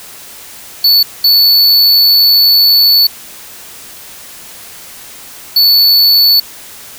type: tone bursts at uneven times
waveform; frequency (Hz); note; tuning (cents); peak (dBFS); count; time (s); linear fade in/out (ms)
square; 4454; C#8; +7; -5; 3; 0.84-1.03 / 1.24-3.07 / 5.56-6.4; 5
effects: white hiss -32 dBFS RMS until 6.98 s